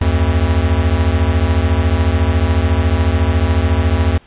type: beating tone pair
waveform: square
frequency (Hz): 75 / 89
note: D2 / F2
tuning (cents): +37 / +33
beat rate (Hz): 14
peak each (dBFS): -15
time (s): 0.01-4.18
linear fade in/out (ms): 5
effects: pink hiss -48 dBFS RMS until 4.26 s + resampled to 8000 Hz